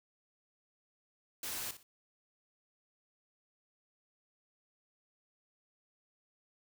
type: noise with echo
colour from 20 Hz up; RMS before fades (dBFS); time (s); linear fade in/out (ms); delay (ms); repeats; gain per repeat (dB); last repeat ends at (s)
white; -40; 1.43-1.71; 2; 60; 2; -12; 1.83
effects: none